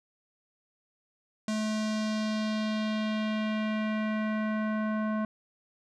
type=tone with low-pass filter sweep; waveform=square; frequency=215.7 Hz; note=A3; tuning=34 cents flat; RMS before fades=-30 dBFS; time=1.48-5.25 s; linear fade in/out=2 ms; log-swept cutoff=7100 to 1300 Hz; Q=1.6; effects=none